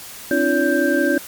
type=tone cluster; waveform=sine; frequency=267.2 / 298.5 / 343.9 / 569 / 1573 Hz; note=C4 / D4 / F4 / C#5 / G6; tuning=+36 / +28 / -27 / +45 / +6 cents; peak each=-21 dBFS; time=0.31-1.18 s; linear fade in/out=2 ms; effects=white hiss -36 dBFS RMS until 1.27 s + MP3 96 kbps

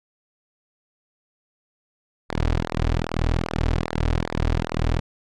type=tone with flanger; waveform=sawtooth; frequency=40.54 Hz; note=E1; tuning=28 cents flat; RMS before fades=-23 dBFS; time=2.29-5 s; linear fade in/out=10 ms; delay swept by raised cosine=0.29 to 5.79 ms; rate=2.5 Hz; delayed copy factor=-1; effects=low-pass 5000 Hz 12 dB/octave

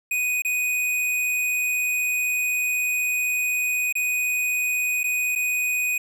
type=tone with dropouts; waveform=square; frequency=2489 Hz; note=D#7; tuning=in tune; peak=-22 dBFS; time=0.11-5.98 s; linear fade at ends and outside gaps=5 ms; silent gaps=0.421-0.448 / 3.926-3.953 / 5.033-5.04 / 5.353-5.358 s; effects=none

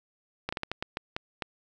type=slowing click train; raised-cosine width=0.3 ms; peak=-15 dBFS; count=9; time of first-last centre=0.49-1.422 s; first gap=35 ms; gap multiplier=1.33; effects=none

